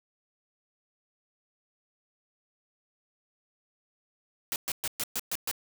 white noise bursts, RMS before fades -31 dBFS, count 7, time 4.52-5.513 s, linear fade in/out 0 ms, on 39 ms, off 120 ms, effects none

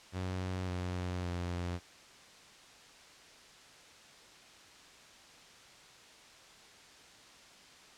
sawtooth tone with pitch steps, 92.5 / 90.23 / 88.02 Hz, F#2 / F#2 / F2, 0 / -43 / +14 cents, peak -31 dBFS, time 0.12-1.8 s, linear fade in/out 50 ms, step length 560 ms, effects white hiss -56 dBFS RMS until 7.97 s + low-pass 6000 Hz 12 dB/octave

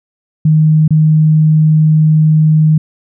sine tone with dropouts, 155.56 Hz, D#3, in tune, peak -5 dBFS, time 0.45-2.78 s, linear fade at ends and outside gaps 5 ms, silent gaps 0.879-0.906 s, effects none

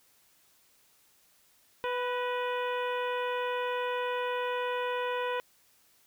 harmonic tone with a mistuned harmonic, 494.6 Hz, B4, 3 cents sharp, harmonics 1 / 2 / 3 / 4 / 5 / 6 / 7, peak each -32 / -34 / -39 / -43 / -42 / -45 / -50 dBFS, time 1.84-5.4 s, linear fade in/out 0 ms, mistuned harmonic 4, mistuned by -50 cents, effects white hiss -65 dBFS RMS until 6.06 s

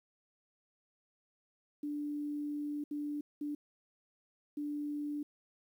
sine tone bursts at uneven times, 293.7 Hz, D4, in tune, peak -35 dBFS, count 4, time 1.83-2.84 / 2.91-3.21 / 3.41-3.55 / 4.57-5.23 s, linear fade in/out 5 ms, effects 11-bit

